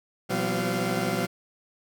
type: tone cluster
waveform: 20% pulse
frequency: 120.2 / 171.4 / 190.3 / 253.2 / 695 Hz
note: B2 / F3 / F#3 / B3 / F5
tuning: -46 / -32 / +49 / +43 / -9 cents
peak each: -28 / -27 / -24 / -29 / -28 dBFS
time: 0.29-1.27 s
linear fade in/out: 20 ms
effects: none